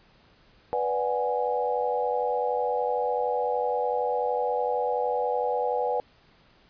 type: chord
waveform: sine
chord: G# half-diminished seventh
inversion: first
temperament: equal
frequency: 493.9 / 587.3 / 740 / 830.6 Hz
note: B4 / D5 / F#5 / G#5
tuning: 0 / 0 / 0 / 0 cents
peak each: -27 / -32 / -31 / -29 dBFS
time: 0.73-6 s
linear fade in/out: 0 ms
effects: pink hiss -59 dBFS RMS until 6.69 s + resampled to 11025 Hz